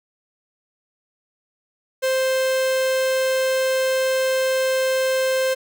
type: tone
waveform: 45% pulse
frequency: 523.3 Hz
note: C5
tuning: in tune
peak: -18 dBFS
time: 2.02-5.55 s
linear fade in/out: 20 ms
effects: none